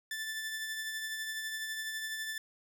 sawtooth tone with tremolo, 1760 Hz, A6, in tune, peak -31 dBFS, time 0.11-2.38 s, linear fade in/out 2 ms, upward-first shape triangle, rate 12 Hz, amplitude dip 40%, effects none

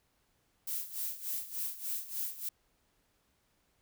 violet noise with tremolo, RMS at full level -35 dBFS, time 0.67-2.49 s, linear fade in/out 5 ms, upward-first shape sine, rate 3.4 Hz, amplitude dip 80%, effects pink hiss -74 dBFS RMS until 3.81 s

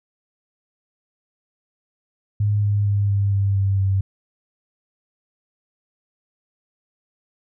sine tone with pitch steps, 103.7 / 102.51 / 101.33 / 100.17 / 99.02 / 97.88 / 96.76 Hz, G#2 / G#2 / G#2 / G2 / G2 / G2 / G2, -2 / -22 / -42 / +38 / +18 / -2 / -22 cents, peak -16 dBFS, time 2.4-4.01 s, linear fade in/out 5 ms, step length 230 ms, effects none

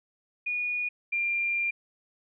sine tone pair in turn, 2451 / 2388 Hz, D#7 / D7, -27 / +28 cents, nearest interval unison, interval 45 cents, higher first, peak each -27 / -25 dBFS, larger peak second, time 0.46-0.89 / 1.12-1.71 s, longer second, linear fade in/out 10 ms, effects none

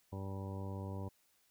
harmonic tone, 97.2 Hz, G2, 14 cents flat, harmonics 1 / 2 / 3 / 4 / 5 / 6 / 8 / 9 / 10, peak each -41 / -47 / -51 / -52 / -53 / -53 / -58 / -58 / -54 dBFS, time 0.12-1.09 s, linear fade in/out 10 ms, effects white hiss -73 dBFS RMS until 1.5 s

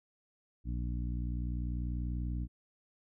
harmonic tone, 60.2 Hz, B1, 44 cents flat, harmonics 1 / 2 / 3 / 4 / 5, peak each -34 / -40 / -44 / -46 / -48 dBFS, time 0.64-2.48 s, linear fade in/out 50 ms, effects none

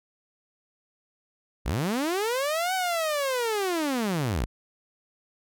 sawtooth linear two-way sweep, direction up then down, 41.2 to 762 to 41.2 Hz, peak -21 dBFS, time 1.65-4.46 s, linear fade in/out 20 ms, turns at 2.74 s, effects none

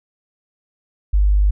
sine tone, 50.2 Hz, G1, 42 cents sharp, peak -11 dBFS, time 1.13-1.51 s, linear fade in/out 10 ms, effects none

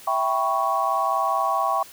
sine chord, C# half-diminished seventh, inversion first, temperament equal, 659.3 / 784 / 987.8 / 1108.7 Hz, E5 / G5 / B5 / C#6, 0 / 0 / 0 / 0 cents, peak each -27 / -25 / -28 / -23 dBFS, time 0.07-1.83 s, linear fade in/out 5 ms, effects white hiss -45 dBFS RMS until 1.92 s

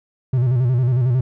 triangle tone with vibrato, 124.9 Hz, B2, 20 cents sharp, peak -12 dBFS, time 0.33-1.21 s, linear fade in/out 5 ms, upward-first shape square, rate 11 Hz, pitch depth 76 cents each way, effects none

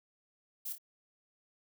violet noise with echo, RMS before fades -39 dBFS, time 0.65-0.73 s, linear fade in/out 10 ms, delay 27 ms, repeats 2, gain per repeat -7 dB, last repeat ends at 0.784 s, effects none

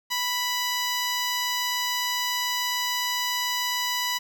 10% pulse tone, 987 Hz, B5, 1 cent flat, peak -16 dBFS, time 0.1-4.19 s, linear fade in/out 20 ms, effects 9-bit

